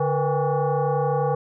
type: tone with frequency modulation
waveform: sine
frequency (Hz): 175.8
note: F3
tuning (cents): +12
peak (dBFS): -19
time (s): 0-1.35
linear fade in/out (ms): 5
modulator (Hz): 320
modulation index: 2.4
effects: none